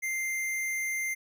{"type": "tone", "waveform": "square", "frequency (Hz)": 2093, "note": "C7", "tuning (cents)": 0, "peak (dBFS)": -30, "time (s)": [0.02, 1.15], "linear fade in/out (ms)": 20, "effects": []}